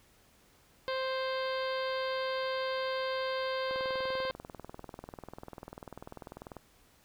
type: harmonic tone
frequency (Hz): 524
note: C5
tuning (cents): +2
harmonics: 1 / 2 / 3 / 4 / 5 / 6 / 7 / 8 / 9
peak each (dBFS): -33 / -38 / -41 / -45 / -49 / -46 / -47 / -48 / -49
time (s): 0.88-4.31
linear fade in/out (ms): 0
type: click train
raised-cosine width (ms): 1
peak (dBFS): -29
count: 59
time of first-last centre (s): 3.71-6.567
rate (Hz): 20.3
effects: pink hiss -64 dBFS RMS until 7.04 s